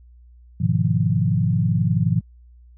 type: chord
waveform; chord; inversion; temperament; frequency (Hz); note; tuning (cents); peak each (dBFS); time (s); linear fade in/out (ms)
sine; F half-diminished seventh; first; equal; 103.83 / 123.47 / 155.56 / 174.61; Ab2 / Cb3 / Eb3 / F3; 0 / 0 / 0 / 0; -22; 0.6-2.21; 10
effects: added 60 Hz sine -45 dBFS peak until 2.77 s